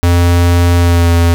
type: tone with pitch glide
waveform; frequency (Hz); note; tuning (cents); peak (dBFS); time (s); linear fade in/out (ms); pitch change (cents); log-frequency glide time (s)
square; 86.9 to 85.11; F2 to F2; -8 to -44; -7; 0.03-1.34; 0; -36; 0.76-1.11
effects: none